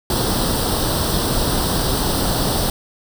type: noise with comb filter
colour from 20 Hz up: pink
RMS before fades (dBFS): -19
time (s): 0.1-2.7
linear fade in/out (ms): 2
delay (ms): 0.22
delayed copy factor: +0.75
effects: none